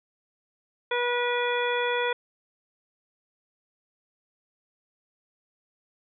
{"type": "harmonic tone", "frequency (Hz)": 485.8, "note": "B4", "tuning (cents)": -29, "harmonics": [1, 2, 3, 4, 5, 7], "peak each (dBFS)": [-27, -30, -32, -33, -34, -35], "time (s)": [0.91, 2.13], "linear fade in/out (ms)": 5, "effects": []}